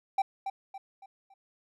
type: tone with echo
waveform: triangle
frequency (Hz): 780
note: G5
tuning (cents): -9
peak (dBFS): -21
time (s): 0.18-0.22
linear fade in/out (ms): 5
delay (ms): 280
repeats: 4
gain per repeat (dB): -8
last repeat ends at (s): 1.34
effects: none